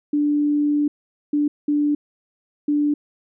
sine tone bursts at uneven times, 293.7 Hz, D4, in tune, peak -16 dBFS, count 4, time 0.13-0.88 / 1.33-1.48 / 1.68-1.95 / 2.68-2.94 s, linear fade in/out 5 ms, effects none

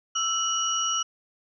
sine tone cluster, 1329 / 2940 / 5750 Hz, E6 / F#7 / F8, +14 / -12 / +50 cents, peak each -28 dBFS, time 0.15-1.03 s, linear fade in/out 10 ms, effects none

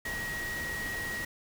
sine tone in noise, 1900 Hz, A#6, 33 cents sharp, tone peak -34 dBFS, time 0.05-1.25 s, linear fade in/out 5 ms, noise pink, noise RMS -40 dBFS, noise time 0.05-1.25 s, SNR +3 dB, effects none

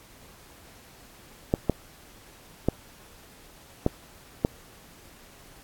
clicks, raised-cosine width 2 ms, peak -7 dBFS, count 5, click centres 1.539 / 1.697 / 2.686 / 3.864 / 4.449 s, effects pink hiss -52 dBFS RMS until 5.63 s + AAC 64 kbps

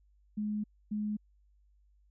sine tone bursts at uneven times, 210.5 Hz, G#3, 24 cents sharp, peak -31 dBFS, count 2, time 0.37-0.64 / 0.91-1.17 s, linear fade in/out 10 ms, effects added 50 Hz sine -63 dBFS peak until 2.1 s

